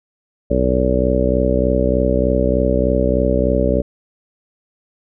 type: harmonic tone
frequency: 63.3 Hz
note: B1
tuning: 43 cents sharp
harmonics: 1 / 2 / 3 / 4 / 5 / 6 / 7 / 8 / 9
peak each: -19 / -25 / -22 / -22 / -24 / -27 / -21 / -26 / -19 dBFS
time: 0.5-3.82 s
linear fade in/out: 10 ms
effects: none